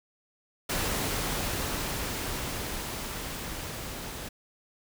pink noise with level ramp, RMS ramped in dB -29 to -39 dBFS, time 0.69-4.29 s, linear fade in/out 10 ms, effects none

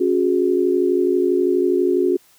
sine chord, C# suspended fourth, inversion none, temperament equal with one note detuned, 277.2 / 363 / 415.3 Hz, C#4 / F#4 / G#4, 0 / -33 / 0 cents, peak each -22 / -16 / -22 dBFS, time 0-2.17 s, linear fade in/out 10 ms, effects white hiss -54 dBFS RMS until 2.38 s

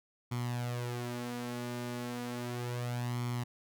sawtooth tone with flanger, 121.5 Hz, B2, 28 cents flat, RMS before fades -37 dBFS, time 0.31-3.44 s, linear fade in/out 10 ms, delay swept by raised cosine 0.91 to 4.91 ms, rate 0.34 Hz, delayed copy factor +0.65, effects none

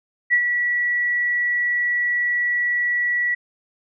sine tone with ADSR envelope, 1942 Hz, B6, 30 cents flat, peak -12 dBFS, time 0.3-3.35 s, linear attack 31 ms, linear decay 76 ms, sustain -6 dB, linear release 11 ms, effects none

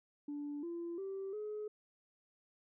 sine tone with pitch steps, 290.9 / 340.8 / 388.1 / 423.2 Hz, D4 / F4 / G4 / G#4, -16 / -42 / -17 / +33 cents, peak -38 dBFS, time 0.28-1.68 s, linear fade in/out 5 ms, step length 350 ms, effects tanh soft clip ceiling -36 dBFS

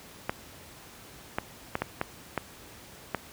clicks, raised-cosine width 0.5 ms, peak -12 dBFS, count 7, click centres 0.295 / 1.385 / 1.754 / 1.82 / 2.014 / 2.377 / 3.147 s, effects pink hiss -49 dBFS RMS until 3.32 s + high-pass 60 Hz 12 dB/octave

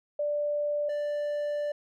sine / triangle tone pair in turn, 588 / 588 Hz, D5 / D5, +2 / +2 cents, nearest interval unison, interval 0 cents, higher neither, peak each -26 dBFS, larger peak neither, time 0.19-0.89 / 0.89-1.72 s, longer second, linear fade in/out 5 ms, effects none

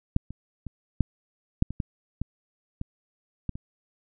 clicks, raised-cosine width 5 ms, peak -8 / -25 / -23 / -8 / -7 / -21 / -15 / -16 / -19 / -16 / -24 dBFS, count 11, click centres 0.164 / 0.306 / 0.667 / 1.007 / 1.624 / 1.706 / 1.802 / 2.216 / 2.814 / 3.493 / 3.555 s, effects none

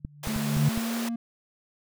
sine tone with exponential growth, 146.4 Hz, D3, 5 cents flat, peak -17 dBFS, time 0-0.69 s, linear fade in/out 5 ms, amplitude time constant 150 ms
clicks, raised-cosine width 5 ms, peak -20 dBFS, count 5, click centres 0.049 / 0.273 / 0.362 / 0.567 / 0.776 s
pink high-pass noise, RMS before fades -36 dBFS, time 0.23-1.09 s, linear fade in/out 5 ms, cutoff 340 Hz, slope 48 dB/octave
triangle tone with pitch glide, 218.2 to 232.5 Hz, A3 to A#3, -14 to -4 cents, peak -26 dBFS, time 0.28-1.16 s, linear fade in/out 5 ms, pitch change +110 cents, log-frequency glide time 0.51-0.96 s
effects none

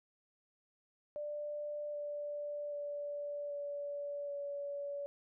sine tone with pitch steps, 591 / 585.6 / 580.2 / 574.8 / 569.6 Hz, D5 / D5 / D5 / D5 / C#5, +11 / -5 / -21 / -37 / +47 cents, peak -38 dBFS, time 1.16-5.06 s, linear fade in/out 0 ms, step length 780 ms, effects none

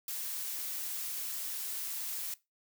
blue noise, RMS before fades -38 dBFS, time 0.08-2.34 s, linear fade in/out 2 ms, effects noise-tail reverb RT60 0.2 s tail -18 dB re dry

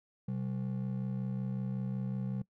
triangle ring-modulated tone, 160.1 Hz, D#3, 50 cents sharp, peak -28 dBFS, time 0.28-2.42 s, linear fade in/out 5 ms, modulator 32.7 Hz, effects noise-tail reverb RT60 0.1 s tail -21 dB re dry

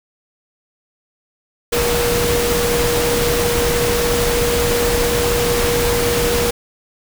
sine tone in noise, 477.3 Hz, A#4, 41 cents sharp, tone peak -17 dBFS, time 1.72-6.51 s, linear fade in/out 10 ms, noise pink, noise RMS -19 dBFS, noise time 1.72-6.51 s, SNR -1 dB, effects none

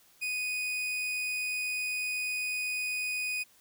40% pulse tone, 2486 Hz, D#7, 2 cents flat, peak -30 dBFS, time 0.21-3.44 s, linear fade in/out 20 ms, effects white hiss -62 dBFS RMS until 3.6 s

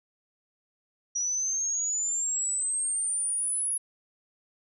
sine exponential sweep, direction up, 5790 to 10548 Hz, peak -26 dBFS, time 1.15-3.78 s, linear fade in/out 10 ms, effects none

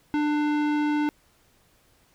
square tone with low-pass filter, 297.6 Hz, D4, 23 cents sharp, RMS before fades -24 dBFS, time 0.14-1.09 s, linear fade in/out 0 ms, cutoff 2500 Hz, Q 0.73, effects pink hiss -62 dBFS RMS until 2.14 s

